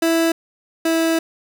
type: tone pair in turn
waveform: 30% pulse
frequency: 329.6 / 327.1 Hz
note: E4 / E4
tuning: 0 / -13 cents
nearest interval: unison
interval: 13 cents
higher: first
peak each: -12 / -13 dBFS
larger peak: first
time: 0.02-0.32 / 0.85-1.19 s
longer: second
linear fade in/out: 5 ms
effects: none

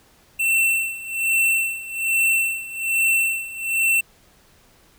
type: tone with tremolo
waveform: square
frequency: 2692 Hz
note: E7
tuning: 36 cents sharp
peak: -16 dBFS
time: 0.39-4.01 s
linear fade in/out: 10 ms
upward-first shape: sine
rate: 1.2 Hz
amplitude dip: 85%
effects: pink hiss -55 dBFS RMS until 4.98 s

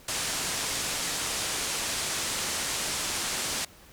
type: low-pass noise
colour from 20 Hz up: white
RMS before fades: -31 dBFS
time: 0.08-3.65 s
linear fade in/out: 5 ms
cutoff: 9300 Hz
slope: 24 dB/octave
effects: pink hiss -53 dBFS RMS until 3.92 s

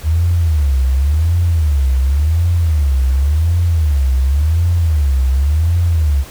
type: tone with vibrato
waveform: sine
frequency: 75.1 Hz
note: D2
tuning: 39 cents sharp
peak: -10 dBFS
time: 0.03-6.25 s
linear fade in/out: 50 ms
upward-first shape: sine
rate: 0.91 Hz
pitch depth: 250 cents each way
effects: pink hiss -36 dBFS RMS until 6.3 s

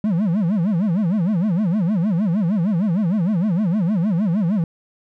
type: tone with vibrato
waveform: triangle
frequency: 189.6 Hz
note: F#3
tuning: 43 cents sharp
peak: -14 dBFS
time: 0.04-4.64 s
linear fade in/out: 2 ms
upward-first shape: sine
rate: 6.5 Hz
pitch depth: 270 cents each way
effects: none

